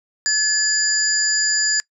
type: tone cluster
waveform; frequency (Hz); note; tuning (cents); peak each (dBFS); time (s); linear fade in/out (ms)
sine; 1713 / 4868 / 7110; A6 / D#8 / A8; -47 / -39 / +17; -20; 0.26-1.8; 0
effects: noise-tail reverb RT60 0.1 s tail -23 dB re dry